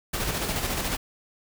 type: noise with tremolo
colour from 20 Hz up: pink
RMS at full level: -27 dBFS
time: 0.13-0.97 s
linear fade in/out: 10 ms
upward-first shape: square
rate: 14 Hz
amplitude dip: 35%
effects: none